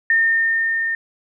sine tone with level ramp, 1819 Hz, A#6, 43 cents flat, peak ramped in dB -12 to -19 dBFS, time 0.1-0.95 s, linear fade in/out 2 ms, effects none

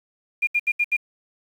sine tone bursts, 2413 Hz, D7, 46 cents sharp, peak -17 dBFS, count 5, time 0.42-0.968 s, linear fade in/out 10 ms, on 52 ms, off 72 ms, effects 8-bit

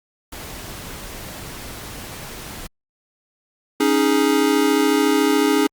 pink noise, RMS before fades -34 dBFS, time 0.32-2.67 s, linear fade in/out 5 ms
square chord, C# suspended second, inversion none, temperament equal, 277.2 / 311.1 / 415.3 Hz, C#4 / D#4 / G#4, 0 / 0 / 0 cents, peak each -20 dBFS, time 3.8-5.67 s, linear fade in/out 5 ms
effects Opus 48 kbps

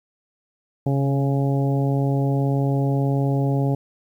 harmonic tone with a mistuned harmonic, 138.59 Hz, C#3, in tune, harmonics 1 / 2 / 3 / 4 / 5 / 6, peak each -19 / -25 / -29 / -31 / -33 / -35 dBFS, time 0.86-3.75 s, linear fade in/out 5 ms, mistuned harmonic 1, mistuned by -22 cents, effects 9-bit

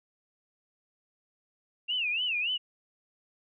sine tone with vibrato, 2702 Hz, E7, 42 cents sharp, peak -27 dBFS, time 1.88-2.58 s, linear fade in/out 20 ms, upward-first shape sine, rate 3.5 Hz, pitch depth 200 cents each way, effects none

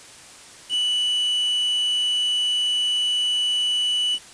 triangle tone with quantisation, 2960 Hz, F#7, in tune, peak -18 dBFS, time 0.69-4.19 s, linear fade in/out 50 ms, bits 6, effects white hiss -44 dBFS RMS until 4.33 s + resampled to 22050 Hz

